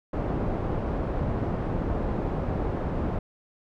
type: low-pass noise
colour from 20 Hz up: pink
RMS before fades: -28 dBFS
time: 0.13-3.19 s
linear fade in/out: 5 ms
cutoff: 740 Hz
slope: 12 dB/octave
effects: none